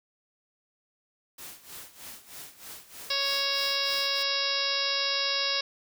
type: noise with tremolo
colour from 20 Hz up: white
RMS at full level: -42 dBFS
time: 1.38-4.23 s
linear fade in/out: 5 ms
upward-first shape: sine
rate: 3.2 Hz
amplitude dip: 80%
type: harmonic tone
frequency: 554.4 Hz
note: C#5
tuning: in tune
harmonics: 1 / 2 / 3 / 4 / 5 / 6 / 7 / 8 / 9 / 10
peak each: -37 / -37 / -37 / -37 / -35 / -37 / -32 / -37 / -31 / -35 dBFS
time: 3.1-5.61 s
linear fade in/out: 5 ms
effects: none